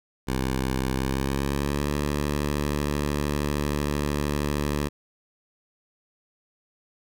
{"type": "tone with pitch glide", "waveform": "10% pulse", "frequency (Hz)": [65.41, 73], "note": ["C2", "D2"], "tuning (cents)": [0, -10], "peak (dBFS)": -16, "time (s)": [0.27, 4.89], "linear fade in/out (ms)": 20, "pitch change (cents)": 190, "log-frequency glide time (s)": [0.93, 1.91], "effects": []}